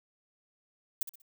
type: noise with echo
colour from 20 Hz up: violet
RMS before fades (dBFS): -31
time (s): 1.01-1.03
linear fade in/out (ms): 2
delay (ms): 63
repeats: 3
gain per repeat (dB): -10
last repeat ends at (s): 1.219
effects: none